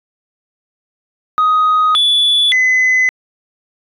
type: tone with pitch steps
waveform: sine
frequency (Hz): 1252 / 3445 / 2025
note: D#6 / A7 / B6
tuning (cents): +10 / -37 / +43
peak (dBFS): -7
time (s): 1.38-3.09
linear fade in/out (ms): 0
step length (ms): 570
effects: tanh soft clip ceiling -7 dBFS